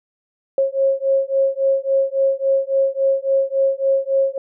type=beating tone pair; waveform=sine; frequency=540 / 543.6 Hz; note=C#5 / C#5; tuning=-45 / -34 cents; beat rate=3.6 Hz; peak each=-18 dBFS; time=0.58-4.38 s; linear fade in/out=2 ms; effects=none